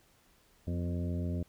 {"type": "harmonic tone with a mistuned harmonic", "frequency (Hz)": 87.31, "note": "F2", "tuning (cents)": 0, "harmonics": [1, 2, 3, 4, 5, 6, 7], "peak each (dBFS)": [-33, -37, -40, -46, -50, -51, -48], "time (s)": [0.67, 1.43], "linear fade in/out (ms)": 5, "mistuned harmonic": 3, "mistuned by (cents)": -45, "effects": ["pink hiss -66 dBFS RMS until 1.48 s"]}